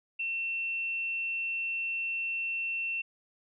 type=tone; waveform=sine; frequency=2700 Hz; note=E7; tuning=41 cents sharp; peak=-30 dBFS; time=0.19-3.02 s; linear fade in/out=10 ms; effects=none